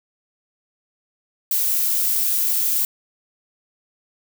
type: noise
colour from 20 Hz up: violet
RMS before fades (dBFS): -20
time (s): 1.51-2.85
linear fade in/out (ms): 2
effects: none